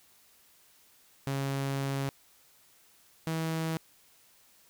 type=tone pair in turn; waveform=sawtooth; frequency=137.3 / 161.56 Hz; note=C#3 / E3; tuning=-16 / -35 cents; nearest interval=minor third; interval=281 cents; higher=second; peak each=-26 dBFS; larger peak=neither; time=1.27-2.09 / 3.27-3.77 s; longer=first; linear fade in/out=0 ms; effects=white hiss -62 dBFS RMS until 4.69 s